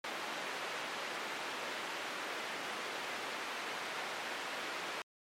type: band-pass noise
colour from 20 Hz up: white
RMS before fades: -41 dBFS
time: 0.04-5.02 s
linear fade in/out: 2 ms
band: 310 to 2300 Hz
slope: 12 dB/octave
effects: MP3 64 kbps